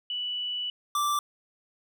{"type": "tone pair in turn", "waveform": ["sine", "square"], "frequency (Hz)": [2960, 1172.6], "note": ["F#7", "D6"], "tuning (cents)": [0, -3], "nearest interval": "octave + major third", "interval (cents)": 1603, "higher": "first", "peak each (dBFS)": [-29, -25], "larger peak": "second", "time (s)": [[0.1, 0.7], [0.95, 1.19]], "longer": "first", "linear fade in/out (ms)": 2, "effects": []}